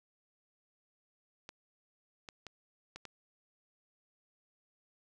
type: clicks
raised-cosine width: 0.2 ms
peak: -28 dBFS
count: 5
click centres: 1.491 / 2.288 / 2.467 / 2.96 / 3.053 s
effects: none